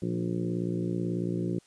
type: harmonic tone with a mistuned harmonic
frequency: 58.27 Hz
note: A#1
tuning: in tune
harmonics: 2 / 3 / 4 / 5 / 6 / 7 / 8 / 9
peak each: -35 / -31 / -41 / -36 / -34 / -41 / -47 / -46 dBFS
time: 0.02-1.59 s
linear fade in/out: 5 ms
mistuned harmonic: 4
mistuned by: -24 cents
effects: white hiss -62 dBFS RMS until 1.66 s + resampled to 22050 Hz